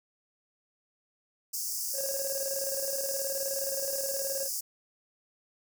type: high-pass noise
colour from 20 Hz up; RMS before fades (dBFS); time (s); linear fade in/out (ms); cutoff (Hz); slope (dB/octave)
pink; -34; 1.53-4.61; 10; 4900; 96
type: tone with tremolo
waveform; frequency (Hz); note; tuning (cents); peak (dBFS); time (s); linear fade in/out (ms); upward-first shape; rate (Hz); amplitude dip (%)
triangle; 546; C#5; -26; -30; 1.93-4.49; 50; square; 19; 60
effects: none